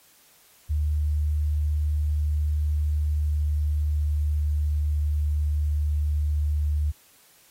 sine tone with pitch glide, 75.2 to 74.64 Hz, D2 to D2, +42 to +29 cents, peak -21 dBFS, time 0.69-6.92 s, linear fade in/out 20 ms, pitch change -13 cents, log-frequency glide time 1.57-5.14 s, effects white hiss -57 dBFS RMS until 7.5 s + AAC 48 kbps

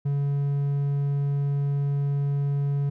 triangle tone, 141.5 Hz, C#3, 36 cents sharp, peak -20 dBFS, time 0.05-2.9 s, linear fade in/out 10 ms, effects none

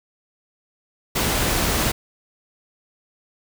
pink noise, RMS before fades -21 dBFS, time 1.15-1.92 s, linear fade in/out 10 ms, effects none

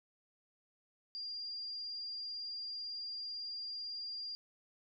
sine tone, 4794 Hz, D8, 35 cents sharp, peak -40 dBFS, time 1.15-4.35 s, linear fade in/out 0 ms, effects none

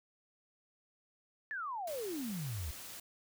sine exponential sweep, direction down, 1791 to 70 Hz, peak -37 dBFS, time 1.51-2.71 s, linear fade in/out 0 ms
white noise, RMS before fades -48 dBFS, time 1.87-3 s, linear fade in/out 5 ms
effects none

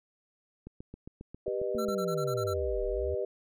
click train, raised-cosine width 3 ms, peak -30 dBFS, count 10, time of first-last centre 0.67-1.886 s, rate 7.4 Hz
sine chord, G augmented, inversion none, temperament just, 392 / 490 / 612.5 Hz, G4 / B4 / D#5, 0 / -14 / -27 cents, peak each -33 / -34 / -35 dBFS, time 1.46-3.25 s, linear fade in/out 5 ms
sine linear two-way sweep, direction down then up, 235.5 to 31.44 to 84 Hz, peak -34 dBFS, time 1.74-3.15 s, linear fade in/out 10 ms, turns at 2.85 s
square tone bursts, 1348 Hz, E6, 38 cents sharp, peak -37 dBFS, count 8, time 1.78-2.539 s, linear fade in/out 10 ms, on 73 ms, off 25 ms
effects none

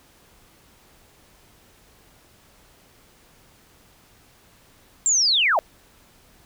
sine linear sweep, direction down, 7520 to 547 Hz, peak -16 dBFS, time 5.06-5.59 s, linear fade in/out 0 ms, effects pink hiss -55 dBFS RMS until 6.45 s

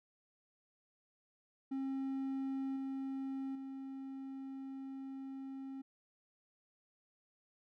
triangle tone with level steps, 268.7 Hz, C4, 46 cents sharp, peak -34 / -36 / -41 dBFS, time 1.71-5.82 s, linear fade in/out 10 ms, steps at 2.76 / 3.55 s, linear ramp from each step 5 ms, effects none

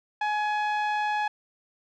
sawtooth tone with low-pass filter, 842 Hz, G#5, 24 cents sharp, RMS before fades -27 dBFS, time 0.21-1.28 s, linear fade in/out 5 ms, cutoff 2400 Hz, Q 0.81, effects none

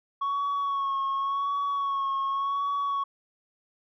sine tone with vibrato, 1108.7 Hz, C#6, in tune, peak -23 dBFS, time 0.21-3.04 s, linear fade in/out 10 ms, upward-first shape sine, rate 0.89 Hz, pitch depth 32 cents each way, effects tanh soft clip ceiling -24 dBFS

